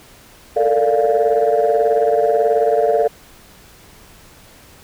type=chord; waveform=sine; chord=Bb major seventh; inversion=third; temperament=equal with one note detuned; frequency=440 / 458.4 / 587.3 / 698.5 Hz; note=A4 / Bb4 / D5 / F5; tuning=0 / -29 / 0 / 0 cents; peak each=-17 dBFS; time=0.56-3.08 s; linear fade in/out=10 ms; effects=tanh soft clip ceiling -6 dBFS + pink hiss -45 dBFS RMS until 4.83 s